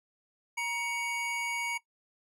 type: tone pair together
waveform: square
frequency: 945.5 / 2241 Hz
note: A#5 / C#7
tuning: +24 / +18 cents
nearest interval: octave + minor third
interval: 1494 cents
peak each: -36 / -33 dBFS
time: 0.57-1.78 s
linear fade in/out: 10 ms
effects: noise-tail reverb RT60 0.1 s tail -17 dB re dry + low-pass 11000 Hz 12 dB/octave